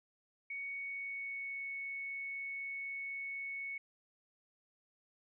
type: tone with pitch glide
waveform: sine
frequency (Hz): 2231 to 2214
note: C#7 to C#7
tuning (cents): +11 to -3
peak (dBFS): -39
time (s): 0.5-3.78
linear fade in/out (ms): 5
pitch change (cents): -14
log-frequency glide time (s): 0.68-1.64
effects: none